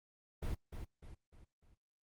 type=noise with echo; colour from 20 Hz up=brown; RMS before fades=-38 dBFS; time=0.42-0.55 s; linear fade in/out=10 ms; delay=300 ms; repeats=4; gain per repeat=-7 dB; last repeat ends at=1.75 s; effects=noise-tail reverb RT60 0.1 s tail -21 dB re dry + Opus 24 kbps